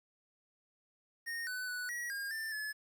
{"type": "tone with pitch steps", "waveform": "square", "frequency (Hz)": [1850, 1501, 1481, 1916, 1618, 1781, 1716], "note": ["A#6", "F#6", "F#6", "A#6", "G#6", "A6", "A6"], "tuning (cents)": [-14, 24, 1, 47, -46, 21, -44], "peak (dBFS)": -38, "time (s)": [1.26, 2.73], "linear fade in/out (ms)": 20, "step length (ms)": 210, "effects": ["11-bit"]}